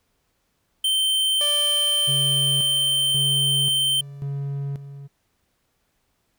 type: tone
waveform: square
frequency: 3109 Hz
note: G7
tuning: 15 cents flat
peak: -19 dBFS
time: 0.84-4.01 s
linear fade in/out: 5 ms
type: tone with exponential decay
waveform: sawtooth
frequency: 585 Hz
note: D5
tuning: 7 cents flat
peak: -25 dBFS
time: 1.41-5 s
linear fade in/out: 0 ms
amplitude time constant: 780 ms
type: tone with tremolo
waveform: triangle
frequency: 140 Hz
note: C#3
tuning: 18 cents sharp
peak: -23 dBFS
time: 2.07-5.08 s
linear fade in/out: 20 ms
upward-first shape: square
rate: 0.93 Hz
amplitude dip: 70%
effects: pink hiss -70 dBFS RMS until 6.38 s